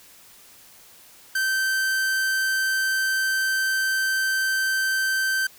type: tone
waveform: 45% pulse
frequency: 1552 Hz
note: G6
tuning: 18 cents flat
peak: -21 dBFS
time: 1.35-5.47 s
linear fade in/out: 5 ms
effects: white hiss -50 dBFS RMS until 5.58 s